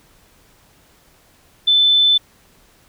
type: tone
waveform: sine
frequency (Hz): 3520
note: A7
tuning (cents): 0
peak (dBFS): -10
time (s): 1.67-2.18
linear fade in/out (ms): 10
effects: pink hiss -53 dBFS RMS until 2.88 s